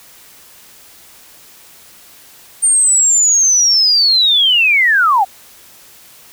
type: linear sweep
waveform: sine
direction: down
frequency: 8870 to 724 Hz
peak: -8 dBFS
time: 2.62-5.25 s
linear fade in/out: 20 ms
effects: white hiss -42 dBFS RMS until 6.32 s